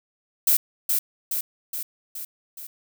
violet noise with echo, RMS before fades -18 dBFS, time 0.47-0.57 s, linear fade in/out 5 ms, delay 420 ms, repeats 5, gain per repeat -4 dB, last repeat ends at 2.67 s, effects none

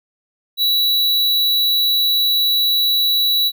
square tone, 3927 Hz, B7, 11 cents flat, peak -14 dBFS, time 0.57-3.52 s, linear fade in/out 50 ms, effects none

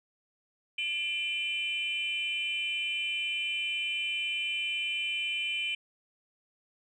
sine tone cluster, 2382 / 2670 / 3040 Hz, D7 / E7 / F#7, +24 / +22 / +46 cents, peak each -31 / -40 / -32 dBFS, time 0.78-5.75 s, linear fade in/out 5 ms, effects tanh soft clip ceiling -24 dBFS

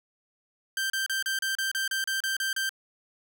sawtooth tone bursts, 1568 Hz, G6, in tune, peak -23 dBFS, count 12, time 0.77-2.693 s, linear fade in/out 2 ms, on 130 ms, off 33 ms, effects none

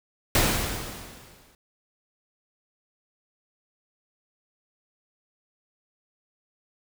pink noise with exponential decay, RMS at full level -19 dBFS, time 0.35-1.55 s, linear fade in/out 2 ms, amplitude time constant 260 ms, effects none

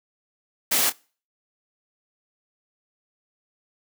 white noise with echo, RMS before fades -21 dBFS, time 0.71-0.9 s, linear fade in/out 10 ms, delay 26 ms, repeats 1, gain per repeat -13 dB, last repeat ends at 0.926 s, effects noise-tail reverb RT60 0.4 s tail -25 dB re dry + high-pass 200 Hz 12 dB/octave

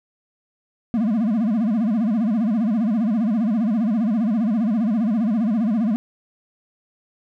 triangle tone with vibrato, 220.7 Hz, A3, 5 cents sharp, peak -15 dBFS, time 0.94-5.96 s, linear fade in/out 0 ms, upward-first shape sine, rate 15 Hz, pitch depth 180 cents each way, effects none

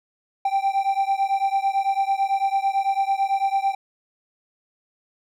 triangle beating tone pair, 780 / 789 Hz, G5 / G5, -9 / +11 cents, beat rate 9 Hz, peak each -20 / -21 dBFS, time 0.45-3.75 s, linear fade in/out 5 ms, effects none

